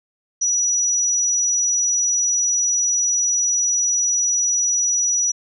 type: tone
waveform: sine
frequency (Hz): 5860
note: F#8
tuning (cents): -18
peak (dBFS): -16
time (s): 0.41-5.32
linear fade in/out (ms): 10
effects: none